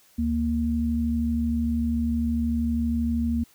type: tone pair together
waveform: sine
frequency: 73.42 / 233.1 Hz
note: D2 / A#3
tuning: 0 / 0 cents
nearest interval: octave + minor sixth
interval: 2000 cents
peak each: -27 / -23 dBFS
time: 0.18-3.44 s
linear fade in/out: 10 ms
effects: white hiss -58 dBFS RMS until 3.54 s